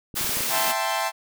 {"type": "clicks", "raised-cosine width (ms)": 3, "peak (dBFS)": -25, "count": 6, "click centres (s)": [0.142, 0.211, 0.245, 0.294, 0.37, 0.407]}
{"type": "high-pass noise", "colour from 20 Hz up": "white", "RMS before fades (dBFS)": -26, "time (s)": [0.15, 0.73], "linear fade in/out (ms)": 20, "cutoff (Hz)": 130, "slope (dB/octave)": 96}
{"type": "chord", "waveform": "sawtooth", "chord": "A minor seventh", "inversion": "second", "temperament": "equal with one note detuned", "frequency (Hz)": [661.9, 784, 880, 1046.5], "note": ["E5", "G5", "A5", "C6"], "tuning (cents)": [7, 0, 0, 0], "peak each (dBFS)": -25, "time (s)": [0.49, 1.12], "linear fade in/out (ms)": 50}
{"effects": []}